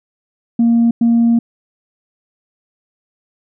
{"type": "tone bursts at uneven times", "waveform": "sine", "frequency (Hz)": 233.1, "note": "A#3", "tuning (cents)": 0, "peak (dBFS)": -7, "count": 2, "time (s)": [[0.59, 0.91], [1.01, 1.39]], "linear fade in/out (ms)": 5, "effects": ["tanh soft clip ceiling -6 dBFS"]}